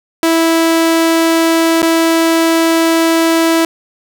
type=tone with dropouts; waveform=sawtooth; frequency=328.5 Hz; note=E4; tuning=6 cents flat; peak=-5 dBFS; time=0.23-3.65 s; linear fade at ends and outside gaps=1 ms; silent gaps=1.819-1.828 s; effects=none